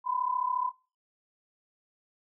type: tone pair together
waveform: sine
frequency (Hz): 987.8 / 1022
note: B5 / C6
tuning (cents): 0 / -41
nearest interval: minor second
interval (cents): 59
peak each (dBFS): -30 / -30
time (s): 0.04-0.72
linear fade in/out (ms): 50
effects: noise-tail reverb RT60 0.3 s tail -20 dB re dry